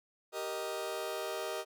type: chord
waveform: sawtooth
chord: Eb major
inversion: first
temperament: just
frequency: 388.9 / 466.7 / 622.3 Hz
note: G4 / Bb4 / Eb5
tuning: -14 / +2 / 0 cents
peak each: -37 / -37 / -35 dBFS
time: 0.32-1.65 s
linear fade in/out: 50 ms
effects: none